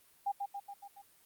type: tone with echo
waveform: sine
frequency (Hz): 802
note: G5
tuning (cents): +39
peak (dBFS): -30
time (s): 0.26-0.32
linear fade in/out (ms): 10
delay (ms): 140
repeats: 5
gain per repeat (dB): -4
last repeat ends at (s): 1.02
effects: white hiss -65 dBFS RMS until 1.25 s + Opus 32 kbps